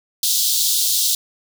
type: high-pass noise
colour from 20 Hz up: pink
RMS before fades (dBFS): -18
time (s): 0.23-1.15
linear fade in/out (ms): 2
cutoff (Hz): 3500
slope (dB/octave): 48
effects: none